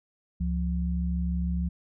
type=tone pair together; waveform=sine; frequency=69.3 / 175.84 Hz; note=C#2 / F3; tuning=0 / +12 cents; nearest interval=octave + major third; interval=1612 cents; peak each=-27 / -29 dBFS; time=0.4-1.69 s; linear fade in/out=10 ms; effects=none